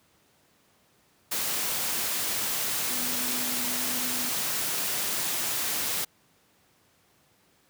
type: tone in noise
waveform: sine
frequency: 248.3 Hz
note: B3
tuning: 9 cents sharp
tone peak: -38 dBFS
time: 2.9-4.3 s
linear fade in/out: 10 ms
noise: white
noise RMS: -29 dBFS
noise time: 1.31-6.05 s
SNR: -12 dB
effects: pink hiss -64 dBFS RMS until 7.69 s + high-pass 100 Hz 12 dB/octave